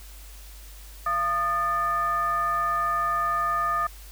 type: tone with frequency modulation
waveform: sine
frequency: 1225 Hz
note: D#6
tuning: 27 cents flat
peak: -22 dBFS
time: 1.06-3.87 s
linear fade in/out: 5 ms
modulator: 541 Hz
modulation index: 0.56
effects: added 50 Hz sine -42 dBFS peak until 4.11 s + white hiss -49 dBFS RMS until 4.11 s